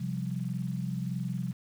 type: chord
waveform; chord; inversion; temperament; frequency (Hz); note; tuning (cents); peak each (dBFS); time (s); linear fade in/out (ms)
sine; C suspended fourth; none; equal; 130.81 / 174.61 / 196; C3 / F3 / G3; 0 / 0 / 0; -34 / -34 / -37; 0-1.53; 10
effects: 9-bit